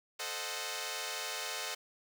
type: chord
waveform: 5% pulse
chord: A diminished seventh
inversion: none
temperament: equal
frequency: 440 / 523.3 / 622.3 / 740 Hz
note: A4 / C5 / Eb5 / Gb5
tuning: 0 / 0 / 0 / 0 cents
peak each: -31 dBFS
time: 0.19-1.75 s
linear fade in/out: 10 ms
effects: none